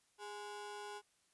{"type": "ring-modulated tone", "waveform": "30% pulse", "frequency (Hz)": 622.3, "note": "D#5", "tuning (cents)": 0, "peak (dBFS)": -40, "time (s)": [0.18, 1.02], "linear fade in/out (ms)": 50, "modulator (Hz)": 211, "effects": ["white hiss -75 dBFS RMS until 1.33 s", "resampled to 24000 Hz"]}